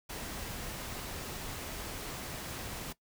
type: noise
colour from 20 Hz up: pink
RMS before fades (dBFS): -41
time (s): 0.09-2.93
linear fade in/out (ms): 10
effects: noise-tail reverb RT60 0.1 s tail -18 dB re dry